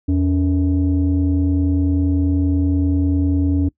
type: tone pair together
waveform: sine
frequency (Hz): 83.64 / 281.1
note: E2 / C#4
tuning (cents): +26 / +24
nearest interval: octave + major sixth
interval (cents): 2098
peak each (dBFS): -15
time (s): 0.08-3.69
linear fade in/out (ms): 10
effects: noise-tail reverb RT60 0.1 s tail -22 dB re dry + tanh soft clip ceiling -10 dBFS